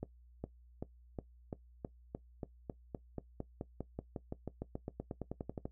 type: accelerating click train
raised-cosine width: 2 ms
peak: -26 dBFS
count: 29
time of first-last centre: 0.03-5.655 s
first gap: 410 ms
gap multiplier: 0.94
effects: noise-tail reverb RT60 0.1 s tail -17 dB re dry + added 60 Hz sine -58 dBFS peak until 5.71 s